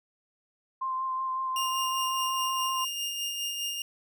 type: tone with vibrato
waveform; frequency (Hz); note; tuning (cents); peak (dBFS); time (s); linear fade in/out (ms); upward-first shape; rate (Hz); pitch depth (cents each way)
sine; 1046.5; C6; 0; -28; 0.81-2.85; 10; sine; 5.4; 15
type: tone with tremolo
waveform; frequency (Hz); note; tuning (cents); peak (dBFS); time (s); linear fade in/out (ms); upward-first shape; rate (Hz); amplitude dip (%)
sawtooth; 2821; F7; +17; -26; 1.56-3.82; 2; sine; 4.9; 35
effects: none